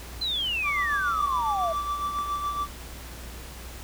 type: exponential sweep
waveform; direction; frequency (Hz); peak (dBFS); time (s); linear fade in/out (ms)
sine; down; 4139 to 640; -25; 0.21-1.73; 10
type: tone with tremolo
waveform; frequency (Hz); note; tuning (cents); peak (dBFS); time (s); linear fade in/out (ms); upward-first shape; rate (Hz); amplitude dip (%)
triangle; 1164; D6; -16; -23; 0.63-2.68; 50; sine; 7.2; 50
type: click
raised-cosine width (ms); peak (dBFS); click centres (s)
0.5; -25; 2.187
effects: added 60 Hz sine -40 dBFS peak until 3.83 s + pink hiss -43 dBFS RMS until 3.83 s